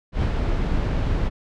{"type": "noise with ADSR envelope", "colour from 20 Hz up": "brown", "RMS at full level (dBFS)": -19, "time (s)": [0.12, 1.3], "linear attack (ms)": 100, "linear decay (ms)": 62, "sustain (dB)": -3, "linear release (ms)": 30, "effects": ["low-pass 4000 Hz 12 dB/octave"]}